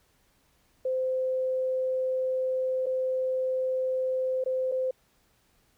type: tone with dropouts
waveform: sine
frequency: 517 Hz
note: C5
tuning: 21 cents flat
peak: -25 dBFS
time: 0.85-4.91 s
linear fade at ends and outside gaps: 5 ms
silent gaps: 2.86-2.865 / 4.44-4.46 / 4.716-4.72 s
effects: pink hiss -67 dBFS RMS until 5.77 s